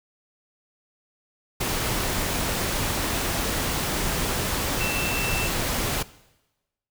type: tone in noise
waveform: sine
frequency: 2674 Hz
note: E7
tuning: 24 cents sharp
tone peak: -28 dBFS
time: 4.8-5.48 s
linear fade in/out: 10 ms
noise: pink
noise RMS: -26 dBFS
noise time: 1.6-6.03 s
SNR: -5 dB
effects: noise-tail reverb RT60 1.0 s tail -19 dB re dry